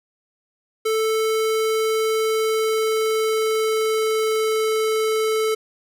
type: tone with pitch glide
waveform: square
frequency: 440 to 437.5 Hz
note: A4 to A4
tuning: 0 to -10 cents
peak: -19 dBFS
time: 0.85-5.55 s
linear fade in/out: 10 ms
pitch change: -10 cents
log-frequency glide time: 2.2-4.61 s
effects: none